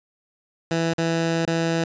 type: tone with dropouts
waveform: 15% pulse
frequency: 165.3 Hz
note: E3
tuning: 5 cents sharp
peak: -14 dBFS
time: 0.71-1.84 s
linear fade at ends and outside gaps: 2 ms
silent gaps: 0.935-0.982 / 1.453-1.476 s
effects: resampled to 16000 Hz